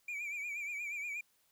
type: tone with vibrato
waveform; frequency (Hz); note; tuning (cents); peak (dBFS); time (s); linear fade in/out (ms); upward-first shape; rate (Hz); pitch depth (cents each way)
triangle; 2349; D7; 0; -36; 0.08-1.21; 5; triangle; 8.4; 89
effects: white hiss -73 dBFS RMS until 1.51 s